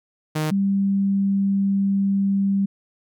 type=tone pair in turn; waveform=sawtooth / sine; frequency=154.7 / 196.96 Hz; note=D#3 / G3; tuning=-10 / +8 cents; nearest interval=major third; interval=418 cents; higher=second; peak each=-17 dBFS; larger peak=neither; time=0.35-0.51 / 0.51-2.66 s; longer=second; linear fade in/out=10 ms; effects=none